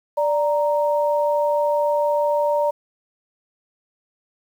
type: tone pair together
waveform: sine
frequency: 587.3 / 931.6 Hz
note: D5 / A#5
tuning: 0 / -1 cents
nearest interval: minor sixth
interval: 799 cents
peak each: -18 / -22 dBFS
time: 0.17-2.71 s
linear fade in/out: 10 ms
effects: 8-bit